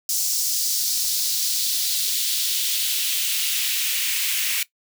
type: noise with high-pass filter sweep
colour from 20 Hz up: white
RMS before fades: -23 dBFS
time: 0.09-4.63 s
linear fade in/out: 2 ms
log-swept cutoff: 5700 to 2300 Hz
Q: 2
effects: noise-tail reverb RT60 0.1 s tail -18 dB re dry